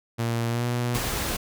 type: tone with pitch glide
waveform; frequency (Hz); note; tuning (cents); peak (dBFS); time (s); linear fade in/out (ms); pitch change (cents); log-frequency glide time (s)
sawtooth; 116.54 to 121.07; A#2 to B2; 0 to -34; -20; 0.18-0.99; 20; +66; 0.48-0.65
type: noise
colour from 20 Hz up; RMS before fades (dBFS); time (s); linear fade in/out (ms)
pink; -28; 0.94-1.37; 10
effects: none

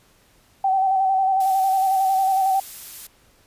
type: tone with vibrato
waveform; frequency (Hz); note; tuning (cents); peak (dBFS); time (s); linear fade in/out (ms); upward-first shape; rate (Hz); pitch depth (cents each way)
sine; 767; G5; -38; -16; 0.64-2.6; 5; square; 11; 28
type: noise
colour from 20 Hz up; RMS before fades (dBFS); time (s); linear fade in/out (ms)
blue; -36; 1.4-3.07; 5
effects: pink hiss -57 dBFS RMS until 3.46 s + resampled to 32000 Hz

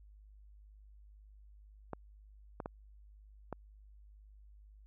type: clicks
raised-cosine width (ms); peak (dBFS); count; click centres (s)
1; -25; 4; 1.933 / 2.602 / 2.659 / 3.527
effects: added 51 Hz sine -55 dBFS peak until 4.86 s

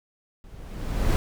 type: noise with level ramp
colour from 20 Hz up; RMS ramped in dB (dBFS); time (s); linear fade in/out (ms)
brown; -47 to -18; 0.44-1.16; 0
effects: none

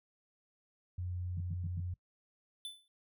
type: tone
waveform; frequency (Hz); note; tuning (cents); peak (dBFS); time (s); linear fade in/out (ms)
sine; 89.6; F2; +45; -36; 0.98-1.94; 5
type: tone bursts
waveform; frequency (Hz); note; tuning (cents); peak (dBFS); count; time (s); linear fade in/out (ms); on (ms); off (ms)
sine; 156.4; D#3; +9; -38; 4; 1.37-1.804; 5; 35; 98
type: tone with exponential decay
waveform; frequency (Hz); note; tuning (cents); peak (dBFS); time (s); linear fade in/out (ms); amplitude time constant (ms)
square; 3507; A7; -6; -38; 2.65-2.88; 1; 50
effects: noise-tail reverb RT60 0.1 s tail -21 dB re dry

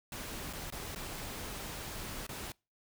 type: noise with dropouts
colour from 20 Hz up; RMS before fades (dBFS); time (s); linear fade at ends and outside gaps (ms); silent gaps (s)
pink; -42; 0.12-2.52; 2; 0.529-0.533 / 0.703-0.723 / 0.949-0.959 / 2.267-2.291
effects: noise-tail reverb RT60 0.3 s tail -26 dB re dry

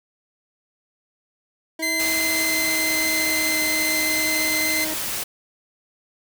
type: tone with pitch glide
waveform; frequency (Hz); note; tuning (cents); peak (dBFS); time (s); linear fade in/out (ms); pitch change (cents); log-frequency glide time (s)
25% pulse; 321.4 to 312.8; E4 to D#4; -44 to +9; -25; 1.79-4.94; 5; -47; 2.22-3.6
type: tone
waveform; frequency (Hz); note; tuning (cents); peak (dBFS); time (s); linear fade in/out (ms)
sawtooth; 2065; C7; -23; -18; 1.82-4.85; 10
type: noise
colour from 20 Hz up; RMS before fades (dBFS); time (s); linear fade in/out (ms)
white; -27; 1.99-5.24; 10
effects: none

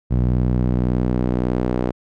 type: tone with band-pass filter sweep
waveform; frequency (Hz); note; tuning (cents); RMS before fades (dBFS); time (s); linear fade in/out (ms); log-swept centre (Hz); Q
sawtooth; 61.74; B1; 0; -19; 0.1-1.92; 20; 130 to 380; 0.9
effects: none

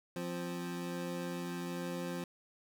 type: tone pair together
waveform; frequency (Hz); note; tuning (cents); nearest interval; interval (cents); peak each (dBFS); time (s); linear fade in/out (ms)
25% pulse; 174.79 / 261.6; F3 / C4; +2 / 0; perfect fifth; 698; -35 / -39; 0.16-2.24; 2
effects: none

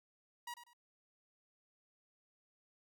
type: tone with echo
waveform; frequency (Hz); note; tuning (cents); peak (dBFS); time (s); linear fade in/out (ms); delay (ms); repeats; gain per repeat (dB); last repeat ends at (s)
sawtooth; 958; A#5; +47; -39; 0.47-0.54; 5; 97; 2; -11; 0.734
effects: none

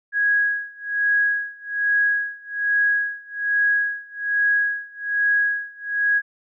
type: tone with tremolo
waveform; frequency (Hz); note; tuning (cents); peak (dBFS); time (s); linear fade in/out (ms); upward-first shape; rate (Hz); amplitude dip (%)
sine; 1656; G#6; -5; -15; 0.12-6.22; 50; sine; 1.2; 95
effects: none

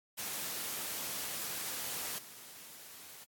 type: noise with level steps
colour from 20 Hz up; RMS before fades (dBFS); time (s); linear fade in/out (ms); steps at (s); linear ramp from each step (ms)
white; -39 / -51; 0.17-3.25; 20; 2.18; 5
effects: high-pass 100 Hz 12 dB/octave + AAC 64 kbps

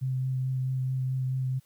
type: tone with vibrato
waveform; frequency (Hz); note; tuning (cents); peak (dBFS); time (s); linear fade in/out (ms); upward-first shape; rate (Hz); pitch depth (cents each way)
sine; 130.2; C3; -8; -26; 0.01-1.6; 20; triangle; 4.6; 16
effects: white hiss -66 dBFS RMS until 1.65 s

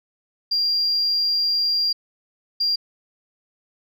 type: tone bursts at uneven times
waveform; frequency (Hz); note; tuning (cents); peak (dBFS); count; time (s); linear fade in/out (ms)
sine; 4773; D8; +27; -17; 2; 0.51-1.93 / 2.6-2.76; 10
effects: tanh soft clip ceiling -13 dBFS

